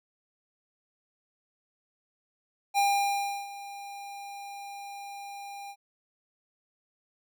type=tone with ADSR envelope; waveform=square; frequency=802 Hz; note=G5; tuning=39 cents sharp; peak=-22 dBFS; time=2.74-5.76 s; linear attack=39 ms; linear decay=690 ms; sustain=-18 dB; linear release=60 ms; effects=none